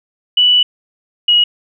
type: tone pair in turn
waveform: sine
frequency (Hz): 2960 / 2901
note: F#7 / F#7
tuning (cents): 0 / -35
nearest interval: unison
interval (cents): 35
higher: first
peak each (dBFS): -7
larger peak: neither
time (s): 0.37-0.63 / 1.28-1.44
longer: first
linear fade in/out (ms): 5
effects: none